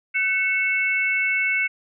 sine tone cluster, 1510 / 2204 / 2666 Hz, F#6 / C#7 / E7, +35 / -11 / +19 cents, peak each -27 / -20 / -28 dBFS, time 0.14-1.68 s, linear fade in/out 20 ms, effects none

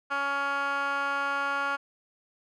15% pulse tone with band-pass filter, 280 Hz, C#4, 18 cents sharp, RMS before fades -29 dBFS, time 0.1-1.77 s, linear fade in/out 20 ms, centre 1500 Hz, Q 4.1, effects none

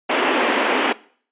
pink band-pass noise, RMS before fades -19 dBFS, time 0.09-0.93 s, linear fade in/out 10 ms, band 250 to 3200 Hz, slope 48 dB/octave, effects noise-tail reverb RT60 0.5 s tail -20 dB re dry + resampled to 8000 Hz

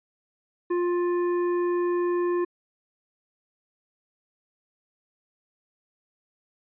sine tone with hard clipping, 351.5 Hz, F4, 11 cents sharp, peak -24 dBFS, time 0.7-2.45 s, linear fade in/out 10 ms, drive 9 dB, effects resampled to 8000 Hz

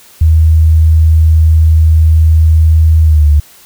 sine tone with pitch glide, 79.6 to 73.84 Hz, D#2 to D2, +40 to +10 cents, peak -3 dBFS, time 0.21-3.4 s, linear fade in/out 5 ms, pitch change -130 cents, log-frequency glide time 3.03-3.28 s, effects white hiss -40 dBFS RMS until 3.65 s

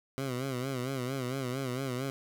15% pulse tone with vibrato, 130 Hz, C3, 11 cents flat, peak -26 dBFS, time 0.18-2.1 s, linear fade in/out 0 ms, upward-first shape sine, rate 4.4 Hz, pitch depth 100 cents each way, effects none

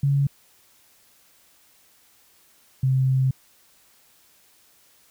sine tone pair in turn, 140.1 / 131.55 Hz, C#3 / C3, +19 / +10 cents, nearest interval minor second, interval 109 cents, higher first, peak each -17 dBFS, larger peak neither, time 0.03-0.27 / 2.83-3.31 s, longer second, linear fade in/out 5 ms, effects white hiss -58 dBFS RMS until 5.1 s

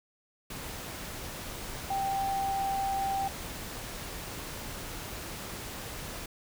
sine tone in noise, 783 Hz, G5, 2 cents flat, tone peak -28 dBFS, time 1.9-3.28 s, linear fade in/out 5 ms, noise pink, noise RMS -40 dBFS, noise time 0.5-6.26 s, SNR +9 dB, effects none

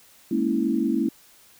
sine chord, A# half-diminished seventh, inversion third, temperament equal with one note detuned, 207.7 / 233.1 / 277.2 / 327.7 Hz, G#3 / A#3 / C#4 / E4, 0 / 0 / 0 / -10 cents, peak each -28 / -25 / -26 / -25 dBFS, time 0.31-1.09 s, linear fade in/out 5 ms, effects white hiss -54 dBFS RMS until 1.59 s

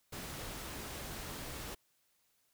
pink noise, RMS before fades -44 dBFS, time 0.12-1.75 s, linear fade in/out 10 ms, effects white hiss -75 dBFS RMS until 2.53 s

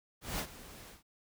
pink noise with ADSR envelope, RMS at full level -35 dBFS, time 0.21-1.03 s, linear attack 180 ms, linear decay 71 ms, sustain -16 dB, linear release 140 ms, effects none

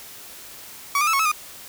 30% pulse tone with pitch steps, 1131 / 1209 / 1310 / 1101 / 1296 / 1223 Hz, C#6 / D6 / E6 / C#6 / E6 / D#6, +34 / +50 / -11 / -12 / -30 / -30 cents, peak -15 dBFS, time 0.95-1.316 s, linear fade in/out 2 ms, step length 61 ms, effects white hiss -41 dBFS RMS until 1.68 s

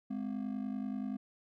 triangle ring-modulated tone, 233.1 Hz, A#3, in tune, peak -30 dBFS, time 0.1-1.17 s, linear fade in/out 10 ms, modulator 25.2 Hz, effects none

